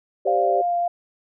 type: chord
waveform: sine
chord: G suspended fourth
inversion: none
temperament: just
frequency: 392 / 522.7 / 588 Hz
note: G4 / C5 / D5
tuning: 0 / -2 / +2 cents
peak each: -24 dBFS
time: 0.25-0.62 s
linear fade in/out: 10 ms
type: tone with vibrato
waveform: sine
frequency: 698.5 Hz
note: F5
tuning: in tune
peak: -19 dBFS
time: 0.27-0.88 s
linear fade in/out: 5 ms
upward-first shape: sine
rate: 3.4 Hz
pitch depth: 9 cents each way
effects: none